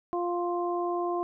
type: harmonic tone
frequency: 350 Hz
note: F4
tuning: 4 cents sharp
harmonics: 1 / 2 / 3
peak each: -29 / -32 / -34 dBFS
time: 0.13-1.23 s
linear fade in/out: 0 ms
effects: none